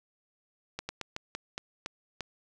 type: slowing click train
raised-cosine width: 0.2 ms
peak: -18 dBFS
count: 8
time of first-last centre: 0.79-2.207 s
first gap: 100 ms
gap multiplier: 1.23
effects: none